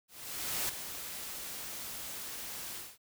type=noise with ADSR envelope; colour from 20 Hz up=white; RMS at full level=-33 dBFS; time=0.08-2.98 s; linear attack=610 ms; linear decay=7 ms; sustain=-9 dB; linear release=220 ms; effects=none